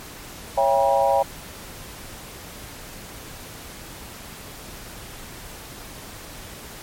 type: chord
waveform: sine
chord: C# diminished seventh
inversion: none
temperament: just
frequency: 554.4 / 665.2 / 798.3 / 957.9 Hz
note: C#5 / E5 / G5 / Bb5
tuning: 0 / +16 / +31 / +47 cents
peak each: -20 / -23 / -20 / -24 dBFS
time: 0.57-1.23 s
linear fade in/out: 10 ms
effects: pink hiss -39 dBFS RMS until 6.82 s + MP3 64 kbps